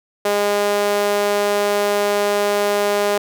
sawtooth tone with high-pass filter, 204.6 Hz, G#3, 26 cents flat, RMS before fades -18 dBFS, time 0.25-3.18 s, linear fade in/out 5 ms, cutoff 500 Hz, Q 2.4, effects none

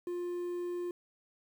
triangle tone with quantisation, 352.4 Hz, F4, 16 cents sharp, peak -32 dBFS, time 0.07-0.91 s, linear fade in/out 2 ms, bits 10, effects none

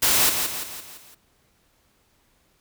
white noise with echo, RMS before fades -19 dBFS, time 0.02-0.3 s, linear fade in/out 10 ms, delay 170 ms, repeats 5, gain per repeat -6 dB, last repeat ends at 1.15 s, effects pink hiss -64 dBFS RMS until 2.6 s

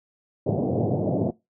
pink band-pass noise, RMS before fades -24 dBFS, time 0.46-1.31 s, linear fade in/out 10 ms, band 100 to 700 Hz, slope 48 dB/octave, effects noise-tail reverb RT60 0.2 s tail -20 dB re dry

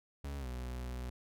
40% pulse tone with pitch glide, 70.4 to 62 Hz, C#2 to B1, +27 to +7 cents, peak -38 dBFS, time 0.24-1.1 s, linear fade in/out 5 ms, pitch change -220 cents, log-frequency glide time 0.39-0.47 s, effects none

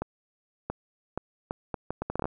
accelerating click train, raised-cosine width 1 ms, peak -16 dBFS, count 13, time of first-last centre 0.02-2.255 s, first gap 680 ms, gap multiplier 0.7, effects none

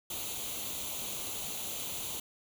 white noise with comb filter, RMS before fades -38 dBFS, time 0.1-2.2 s, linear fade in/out 5 ms, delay 0.29 ms, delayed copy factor +0.7, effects none

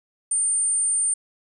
sine tone, 8950 Hz, C#9, 16 cents sharp, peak -19 dBFS, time 0.31-1.14 s, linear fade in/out 5 ms, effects none

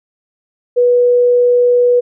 sine tone, 488.7 Hz, B4, 18 cents flat, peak -7 dBFS, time 0.76-2.01 s, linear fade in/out 20 ms, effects none

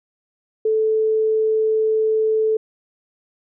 sine tone, 437.5 Hz, A4, 10 cents flat, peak -15 dBFS, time 0.65-2.57 s, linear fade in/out 5 ms, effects none

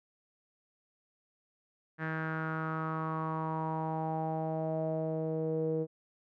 sawtooth tone with low-pass filter sweep, 159.2 Hz, D#3, 40 cents sharp, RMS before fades -34 dBFS, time 1.98-5.87 s, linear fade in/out 50 ms, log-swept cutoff 1700 to 450 Hz, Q 5.6, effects none

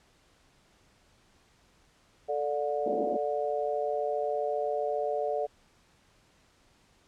sine chord, D major, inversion second, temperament equal with one note detuned, 440 / 587.3 / 722.3 Hz, A4 / D5 / F#5, 0 / 0 / -42 cents, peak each -32 / -31 / -33 dBFS, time 2.28-5.47 s, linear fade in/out 20 ms
pink band-pass noise, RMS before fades -34 dBFS, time 2.86-3.17 s, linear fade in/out 5 ms, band 220 to 670 Hz, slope 48 dB/octave
effects pink hiss -64 dBFS RMS until 7.07 s + low-pass 8000 Hz 12 dB/octave

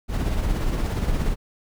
brown noise with tremolo, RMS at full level -21 dBFS, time 0.08-1.36 s, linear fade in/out 50 ms, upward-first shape sine, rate 17 Hz, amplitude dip 40%, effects none

